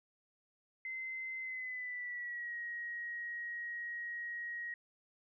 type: tone with pitch glide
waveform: sine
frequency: 2063 to 1891.8 Hz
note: C7 to A#6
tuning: -25 to +25 cents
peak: -39 dBFS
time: 0.85-4.74 s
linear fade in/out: 2 ms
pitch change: -150 cents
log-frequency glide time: 1.4-2.55 s
effects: none